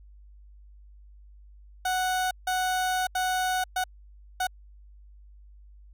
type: tone bursts at uneven times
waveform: 30% pulse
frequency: 740 Hz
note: F#5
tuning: in tune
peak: -22 dBFS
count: 5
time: 1.85-2.31 / 2.47-3.07 / 3.15-3.64 / 3.76-3.84 / 4.4-4.47 s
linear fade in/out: 5 ms
effects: added 50 Hz sine -48 dBFS peak until 5.93 s